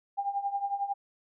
sine tone with tremolo, 800 Hz, G5, 35 cents sharp, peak -25 dBFS, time 0.17-0.94 s, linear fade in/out 20 ms, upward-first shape triangle, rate 11 Hz, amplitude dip 85%, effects none

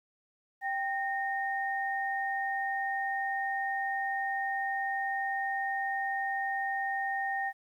sine tone pair together, 784.5 / 1844 Hz, G5 / A#6, +1 / -19 cents, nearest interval octave + minor third, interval 1480 cents, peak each -32 / -33 dBFS, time 0.61-7.53 s, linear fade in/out 50 ms, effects 11-bit

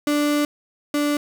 35% pulse tone pair in turn, 293.7 / 292.5 Hz, D4 / D4, 0 / -7 cents, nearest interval unison, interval 7 cents, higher first, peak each -16 / -17 dBFS, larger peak first, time 0.07-0.45 / 0.94-1.17 s, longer first, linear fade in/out 2 ms, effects none

